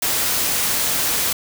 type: noise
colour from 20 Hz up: white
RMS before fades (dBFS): -20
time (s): 0.02-1.33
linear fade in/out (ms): 5
effects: none